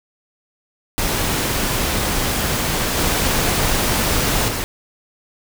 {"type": "noise with level steps", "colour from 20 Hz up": "pink", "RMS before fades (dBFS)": [-20, -18, -23], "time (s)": [0.98, 4.64], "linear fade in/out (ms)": 0, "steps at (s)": [2.97, 4.48], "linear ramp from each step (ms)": 2, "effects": []}